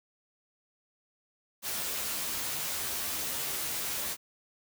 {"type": "noise with comb filter", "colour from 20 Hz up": "white", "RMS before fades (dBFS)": -34, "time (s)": [1.62, 4.17], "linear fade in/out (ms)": 50, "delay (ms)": 13, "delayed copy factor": 0.7, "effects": []}